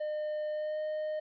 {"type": "tone with pitch glide", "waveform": "triangle", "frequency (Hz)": [607, 615.1], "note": ["D#5", "D#5"], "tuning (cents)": [-43, -20], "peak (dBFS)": -30, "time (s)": [0, 1.2], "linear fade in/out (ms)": 10, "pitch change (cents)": 23, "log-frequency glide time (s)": [0.51, 0.8], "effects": ["resampled to 11025 Hz", "12-bit"]}